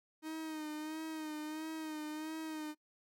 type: tone with vibrato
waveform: 45% pulse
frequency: 311.1 Hz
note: D#4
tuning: in tune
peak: -40 dBFS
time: 0.22-2.75 s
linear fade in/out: 50 ms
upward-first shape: sine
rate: 1.5 Hz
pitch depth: 42 cents each way
effects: noise-tail reverb RT60 0.1 s tail -25 dB re dry